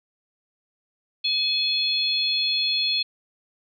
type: harmonic tone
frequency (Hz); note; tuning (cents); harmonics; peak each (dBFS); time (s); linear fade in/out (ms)
850; G#5; +40; 3 / 4 / 5; -29 / -25 / -23; 1.24-3.03; 10
effects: none